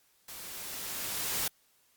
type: noise with level ramp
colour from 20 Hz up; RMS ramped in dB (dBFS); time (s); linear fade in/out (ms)
white; -45 to -31; 0.28-1.48; 5
effects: white hiss -68 dBFS RMS until 1.96 s + Opus 48 kbps